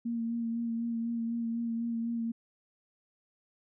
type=tone with vibrato; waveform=sine; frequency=231.6 Hz; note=A#3; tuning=11 cents flat; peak=-30 dBFS; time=0.05-2.32 s; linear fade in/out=10 ms; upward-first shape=sine; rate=4 Hz; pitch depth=22 cents each way; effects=none